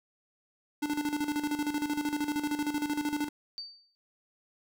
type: tone with tremolo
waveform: square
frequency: 295.1 Hz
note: D4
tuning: 8 cents sharp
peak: -28 dBFS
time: 0.82-3.29 s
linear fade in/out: 10 ms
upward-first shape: square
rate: 13 Hz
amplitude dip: 65%
type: tone with exponential decay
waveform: sine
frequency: 4606 Hz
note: D8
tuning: 34 cents flat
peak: -34 dBFS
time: 3.58-3.95 s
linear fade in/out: 0 ms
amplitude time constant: 79 ms
effects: none